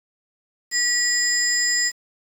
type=tone cluster; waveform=sine; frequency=1931 / 5030 / 7320 Hz; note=B6 / D#8 / A#8; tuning=-39 / +18 / -32 cents; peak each=-22 dBFS; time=0.71-1.92 s; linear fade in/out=50 ms; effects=tanh soft clip ceiling -8 dBFS + 7-bit